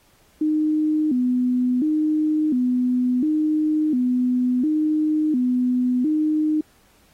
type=tone with vibrato; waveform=sine; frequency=277.2 Hz; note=C#4; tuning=in tune; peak=-17 dBFS; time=0.41-6.61 s; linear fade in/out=5 ms; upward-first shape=square; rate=0.71 Hz; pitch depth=180 cents each way; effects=pink hiss -58 dBFS RMS until 7.13 s + AAC 48 kbps